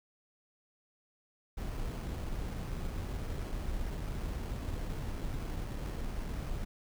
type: noise with sample-and-hold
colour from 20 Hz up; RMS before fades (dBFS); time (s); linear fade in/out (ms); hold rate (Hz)
brown; -37; 1.57-6.65; 10; 3675
effects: none